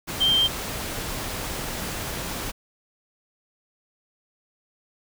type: tone in noise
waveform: sine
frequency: 3154 Hz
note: G7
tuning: 10 cents sharp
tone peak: -17 dBFS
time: 0.2-0.48 s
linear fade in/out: 20 ms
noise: pink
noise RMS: -31 dBFS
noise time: 0.07-2.52 s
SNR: +11 dB
effects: none